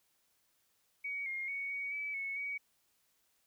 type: tone with pitch steps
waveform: sine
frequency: 2252 / 2132 / 2229 / 2245 / 2296 / 2203 / 2258 Hz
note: C#7 / C7 / C#7 / C#7 / D7 / C#7 / C#7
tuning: +27 / +32 / +9 / +21 / -40 / -11 / +31 cents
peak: -36 dBFS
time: 1.04-2.58 s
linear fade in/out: 10 ms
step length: 220 ms
effects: white hiss -75 dBFS RMS until 3.46 s